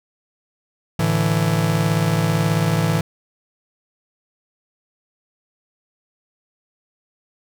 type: chord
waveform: 45% pulse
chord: A suspended fourth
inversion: none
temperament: just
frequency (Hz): 110 / 146.67 / 165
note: A2 / D3 / E3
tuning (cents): 0 / -2 / +2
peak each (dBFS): -22 / -23 / -19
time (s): 0.99-3.01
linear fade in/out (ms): 5
effects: none